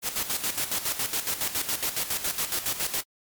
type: noise with tremolo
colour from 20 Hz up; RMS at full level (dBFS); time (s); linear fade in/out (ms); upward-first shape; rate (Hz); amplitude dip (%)
white; -27; 0.02-3.04; 50; square; 7.2; 65
effects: MP3 96 kbps